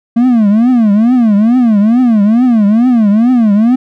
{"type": "tone with vibrato", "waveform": "triangle", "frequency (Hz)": 226.6, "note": "A#3", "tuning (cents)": -49, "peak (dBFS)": -3, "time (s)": [0.16, 3.76], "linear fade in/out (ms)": 10, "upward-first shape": "triangle", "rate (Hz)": 2.3, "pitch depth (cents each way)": 240, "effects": []}